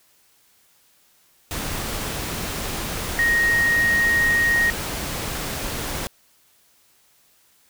sine tone in noise, 1871 Hz, A#6, 6 cents sharp, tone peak -16 dBFS, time 3.19-4.7 s, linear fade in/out 0 ms, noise pink, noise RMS -28 dBFS, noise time 1.51-6.07 s, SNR +9 dB, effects white hiss -59 dBFS RMS until 7.69 s

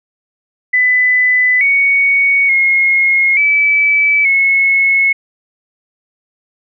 sine tone with pitch steps, 2000 / 2231 / 2155 / 2302 / 2187 Hz, B6 / C#7 / C#7 / D7 / C#7, +21 / +11 / -49 / -35 / -24 cents, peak -8 dBFS, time 0.73-5.13 s, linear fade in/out 10 ms, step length 880 ms, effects none

